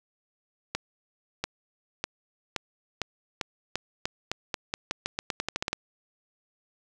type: accelerating click train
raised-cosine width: 0.2 ms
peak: -11 dBFS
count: 21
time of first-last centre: 0.75-5.73 s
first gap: 690 ms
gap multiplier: 0.87
effects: none

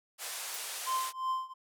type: band-pass noise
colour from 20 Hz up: white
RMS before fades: -40 dBFS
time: 0.18-1.13 s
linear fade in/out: 50 ms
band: 500 to 12000 Hz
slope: 24 dB/octave
type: noise with exponential decay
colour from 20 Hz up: blue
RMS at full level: -38 dBFS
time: 0.54-0.62 s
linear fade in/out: 1 ms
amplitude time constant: 17 ms
type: tone with tremolo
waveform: triangle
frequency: 1041 Hz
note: C6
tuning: 9 cents flat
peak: -26 dBFS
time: 0.86-1.54 s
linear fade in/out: 20 ms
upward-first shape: triangle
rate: 2.8 Hz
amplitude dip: 95%
effects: none

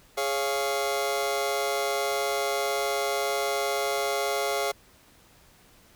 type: chord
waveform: sawtooth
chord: Db major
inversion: second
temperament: just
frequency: 415.8 / 554.4 / 693 Hz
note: Ab4 / Db5 / F5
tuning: +2 / 0 / -14 cents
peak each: -26 dBFS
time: 0.17-4.72 s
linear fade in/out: 10 ms
effects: pink hiss -57 dBFS RMS until 5.95 s

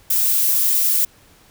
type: noise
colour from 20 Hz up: violet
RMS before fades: -17 dBFS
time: 0.1-1.05 s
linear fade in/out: 5 ms
effects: pink hiss -51 dBFS RMS until 1.5 s

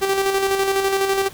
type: tone with tremolo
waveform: sawtooth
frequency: 389.9 Hz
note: G4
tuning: 9 cents flat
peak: -12 dBFS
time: 0.01-1.29 s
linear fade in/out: 20 ms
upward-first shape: square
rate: 12 Hz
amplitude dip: 40%
effects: pink hiss -41 dBFS RMS until 1.33 s

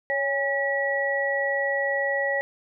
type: tone cluster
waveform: sine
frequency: 557 / 815 / 1931 Hz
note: C#5 / G#5 / B6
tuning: +8 / -33 / -39 cents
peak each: -26 / -32 / -25 dBFS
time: 0.1-2.41 s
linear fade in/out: 0 ms
effects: none

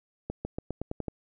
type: accelerating click train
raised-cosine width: 2 ms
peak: -19 dBFS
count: 8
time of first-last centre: 0.3-1.083 s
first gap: 150 ms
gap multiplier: 0.9
effects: none

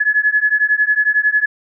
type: beating tone pair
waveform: sine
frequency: 1698 / 1709 Hz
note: G#6 / G#6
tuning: +38 / +49 cents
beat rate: 11 Hz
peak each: -15 dBFS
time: 0-1.46 s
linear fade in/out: 10 ms
effects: none

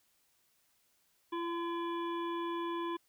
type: harmonic tone with a mistuned harmonic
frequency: 340 Hz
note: F4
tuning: 46 cents flat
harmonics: 1 / 3 / 5 / 7 / 9 / 10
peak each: -36 / -38 / -51 / -54 / -58 / -51 dBFS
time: 1.32-2.97 s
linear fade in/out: 10 ms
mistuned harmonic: 9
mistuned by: -46 cents
effects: white hiss -73 dBFS RMS until 3.08 s

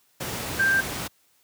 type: tone in noise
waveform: sine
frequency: 1578 Hz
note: G6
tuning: 11 cents sharp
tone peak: -18 dBFS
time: 0.59-0.81 s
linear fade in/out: 10 ms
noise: pink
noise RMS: -31 dBFS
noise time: 0.2-1.08 s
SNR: +10 dB
effects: white hiss -64 dBFS RMS until 1.43 s + high-pass 80 Hz 12 dB/octave

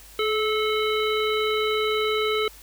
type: harmonic tone with a mistuned harmonic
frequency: 435.2 Hz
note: A4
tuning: 19 cents flat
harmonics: 1 / 3 / 5 / 7 / 9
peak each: -23 / -28 / -30 / -31 / -33 dBFS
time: 0.19-2.48 s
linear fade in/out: 2 ms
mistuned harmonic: 1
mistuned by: -24 cents
effects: added 50 Hz sine -49 dBFS peak until 2.62 s + white hiss -48 dBFS RMS until 2.62 s

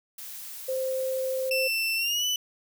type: noise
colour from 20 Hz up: blue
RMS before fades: -40 dBFS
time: 0.18-1.5 s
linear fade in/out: 5 ms
type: tone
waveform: sine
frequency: 523.3 Hz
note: C5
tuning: in tune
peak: -26 dBFS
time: 0.68-1.68 s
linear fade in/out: 10 ms
type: tone with pitch glide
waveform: 30% pulse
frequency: 2675 to 2985 Hz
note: E7 to F#7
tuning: +25 to +15 cents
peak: -22 dBFS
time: 1.51-2.36 s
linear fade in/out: 2 ms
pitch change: +190 cents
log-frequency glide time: 1.96-2.25 s
effects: none

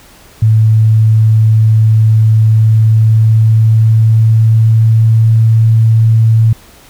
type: tone with pitch glide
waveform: sine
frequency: 110 to 112.18 Hz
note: A2 to A2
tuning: 0 to +34 cents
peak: -4 dBFS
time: 0.42-6.53 s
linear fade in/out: 5 ms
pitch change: +34 cents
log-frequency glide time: 2.41-5.38 s
effects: pink hiss -40 dBFS RMS until 6.89 s

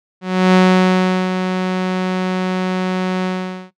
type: tone with ADSR envelope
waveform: sawtooth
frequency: 184.9 Hz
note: F#3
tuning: 1 cent flat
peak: -3 dBFS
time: 0.21-3.71 s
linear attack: 330 ms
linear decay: 750 ms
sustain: -9 dB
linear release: 460 ms
effects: noise-tail reverb RT60 0.1 s tail -18 dB re dry + low-pass 4000 Hz 12 dB/octave

